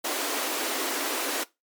pink high-pass noise, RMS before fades -29 dBFS, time 0.04-1.44 s, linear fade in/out 10 ms, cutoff 260 Hz, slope 96 dB/octave, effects noise-tail reverb RT60 0.2 s tail -19 dB re dry + MP3 96 kbps

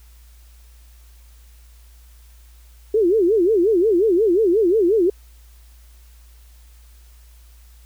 sine tone with vibrato, 392 Hz, G4, in tune, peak -13 dBFS, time 2.94-5.1 s, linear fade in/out 5 ms, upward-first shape sine, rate 5.6 Hz, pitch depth 260 cents each way, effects added 58 Hz sine -44 dBFS peak until 7.85 s + white hiss -56 dBFS RMS until 7.85 s

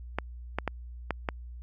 clicks, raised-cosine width 0.5 ms, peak -13 dBFS, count 5, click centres 0.186 / 0.586 / 0.677 / 1.107 / 1.288 s, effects added 60 Hz sine -40 dBFS peak until 1.62 s

